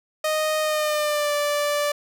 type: tone with pitch glide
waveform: sawtooth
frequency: 620 to 585.2 Hz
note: D#5 to D5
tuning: -6 to -6 cents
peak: -17 dBFS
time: 0.24-1.92 s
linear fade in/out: 5 ms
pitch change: -100 cents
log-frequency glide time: 0.6-1.34 s
effects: none